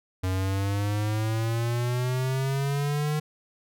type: exponential sweep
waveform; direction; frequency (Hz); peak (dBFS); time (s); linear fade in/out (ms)
square; up; 92.1 to 152.7; -25; 0.23-3.2; 10
effects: none